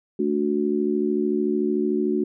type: chord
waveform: sine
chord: D major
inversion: second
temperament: just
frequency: 220.2 / 293.7 / 367.1 Hz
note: A3 / D4 / F#4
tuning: +2 / 0 / -14 cents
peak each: -25 / -25 / -23 dBFS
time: 0.19-2.24 s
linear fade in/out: 5 ms
effects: none